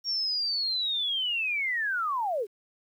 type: linear sweep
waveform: sine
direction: down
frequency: 5590 to 370 Hz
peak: -26 dBFS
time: 0.04-2.47 s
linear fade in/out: 50 ms
effects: 10-bit